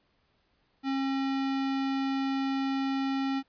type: tone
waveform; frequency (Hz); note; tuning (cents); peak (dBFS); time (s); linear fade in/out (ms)
square; 270; C#4; -45; -28; 0.83-3.43; 50
effects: pink hiss -71 dBFS RMS until 3.48 s + resampled to 11025 Hz